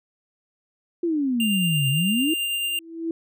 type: exponential two-way sweep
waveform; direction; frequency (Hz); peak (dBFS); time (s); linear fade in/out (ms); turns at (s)
sine; down then up; 352.8 to 131.9 to 337.4; -20; 1.03-2.34; 5; 1.89
type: tone with tremolo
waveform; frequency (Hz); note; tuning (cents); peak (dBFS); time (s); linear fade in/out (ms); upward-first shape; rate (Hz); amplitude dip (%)
square; 2794; F7; 0; -23; 1.4-2.79; 2; triangle; 9; 25
type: tone with exponential growth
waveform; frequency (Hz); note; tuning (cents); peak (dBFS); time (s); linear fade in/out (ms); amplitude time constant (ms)
sine; 329.6; E4; 0; -21; 2.6-3.11; 2; 110
effects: none